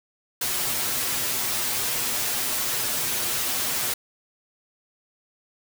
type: noise with comb filter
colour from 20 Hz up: white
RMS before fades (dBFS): -26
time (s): 0.41-3.94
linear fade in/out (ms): 5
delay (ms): 8.2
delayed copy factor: +0.75
effects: none